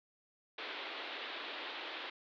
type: band-pass noise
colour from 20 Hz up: white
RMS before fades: -44 dBFS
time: 0.58-2.1 s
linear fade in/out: 5 ms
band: 280 to 3900 Hz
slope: 48 dB/octave
effects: none